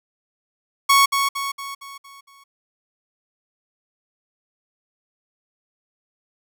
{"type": "tone with echo", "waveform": "sawtooth", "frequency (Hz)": 1108.7, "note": "C#6", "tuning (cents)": 0, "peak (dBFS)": -8, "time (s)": [0.89, 1.06], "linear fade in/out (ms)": 10, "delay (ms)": 230, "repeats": 6, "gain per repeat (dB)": -6, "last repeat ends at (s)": 2.44, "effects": []}